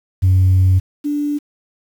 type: tone pair in turn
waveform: sine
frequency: 93.4 / 292.4 Hz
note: F#2 / D4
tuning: +17 / -7 cents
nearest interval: octave + minor sixth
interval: 1976 cents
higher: second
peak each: -7 / -16 dBFS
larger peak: first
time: 0.22-0.8 / 1.04-1.39 s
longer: first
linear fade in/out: 20 ms
effects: tanh soft clip ceiling -7 dBFS + 7-bit